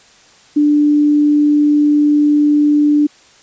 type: tone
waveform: sine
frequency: 295.2 Hz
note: D4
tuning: 9 cents sharp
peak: -8 dBFS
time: 0.56-3.07 s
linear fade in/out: 10 ms
effects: white hiss -46 dBFS RMS until 3.42 s + resampled to 16000 Hz